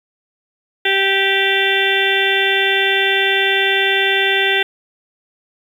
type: harmonic tone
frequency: 390 Hz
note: G4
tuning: 9 cents flat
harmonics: 1 / 2 / 4 / 5 / 6 / 7 / 8 / 9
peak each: -20 / -24 / -20 / -19 / -24 / -21 / -24 / -21 dBFS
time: 0.85-4.63 s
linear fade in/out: 5 ms
effects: 7-bit